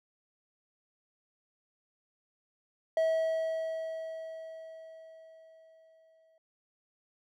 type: tone with exponential decay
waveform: triangle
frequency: 646 Hz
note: E5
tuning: 35 cents flat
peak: -22 dBFS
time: 2.97-6.38 s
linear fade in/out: 2 ms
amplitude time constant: 740 ms
effects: none

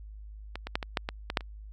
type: clicks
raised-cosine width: 0.3 ms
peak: -20 / -20 / -11 / -18 / -10 / -15 / -15 / -8 / -27 dBFS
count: 9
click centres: 0.556 / 0.67 / 0.755 / 0.828 / 0.972 / 1.089 / 1.301 / 1.372 / 1.408 s
effects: added 52 Hz sine -42 dBFS peak until 1.72 s

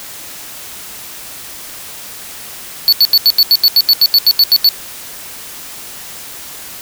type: tone bursts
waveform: square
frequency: 4449 Hz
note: C#8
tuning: 5 cents sharp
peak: -5 dBFS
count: 15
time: 2.88-4.689 s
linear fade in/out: 0 ms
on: 45 ms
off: 81 ms
effects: white hiss -30 dBFS RMS until 6.81 s

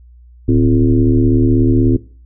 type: tone with frequency modulation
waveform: sine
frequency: 185 Hz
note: F#3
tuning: in tune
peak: -8 dBFS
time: 0.48-1.97 s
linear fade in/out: 10 ms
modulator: 76.3 Hz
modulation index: 2.2
effects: noise-tail reverb RT60 0.4 s tail -20 dB re dry + added 60 Hz sine -39 dBFS peak until 2.25 s

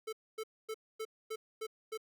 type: tone bursts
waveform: square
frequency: 439 Hz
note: A4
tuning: 4 cents flat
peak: -38 dBFS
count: 7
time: 0.07-1.976 s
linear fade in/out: 10 ms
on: 58 ms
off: 250 ms
effects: none

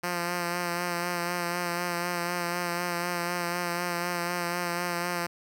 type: tone with vibrato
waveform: 5% pulse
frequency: 174.61 Hz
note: F3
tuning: in tune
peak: -17 dBFS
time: 0.03-5.27 s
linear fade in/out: 10 ms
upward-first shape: sine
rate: 4 Hz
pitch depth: 25 cents each way
effects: none

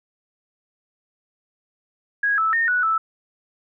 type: tone with pitch steps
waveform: sine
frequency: 1652 / 1311 / 1833 / 1473 / 1315 Hz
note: G#6 / E6 / A#6 / F#6 / E6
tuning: -10 / -10 / -30 / -8 / -5 cents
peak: -17 dBFS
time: 2.23-2.98 s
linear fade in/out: 5 ms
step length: 150 ms
effects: none

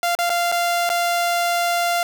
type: tone with dropouts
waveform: sawtooth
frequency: 694 Hz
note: F5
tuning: 11 cents flat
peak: -14 dBFS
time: 0.03-2.03 s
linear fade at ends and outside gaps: 1 ms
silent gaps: 0.151-0.188 / 0.295-0.301 / 0.517-0.523 / 0.892-0.9 s
effects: none

